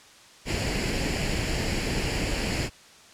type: noise with comb filter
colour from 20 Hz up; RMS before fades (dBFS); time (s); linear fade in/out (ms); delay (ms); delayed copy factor
pink; -27; 0.45-2.7; 50; 0.41; +0.6
effects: white hiss -51 dBFS RMS until 3.13 s + low-pass 7000 Hz 12 dB/octave